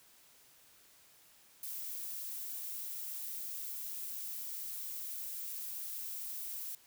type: noise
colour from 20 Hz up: violet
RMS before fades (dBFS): -42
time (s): 1.63-6.75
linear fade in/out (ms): 2
effects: white hiss -63 dBFS RMS until 6.86 s